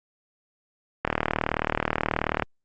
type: click train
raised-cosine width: 0.5 ms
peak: -7 dBFS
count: 54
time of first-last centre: 1.05-2.423 s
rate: 38.6 Hz
effects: Opus 48 kbps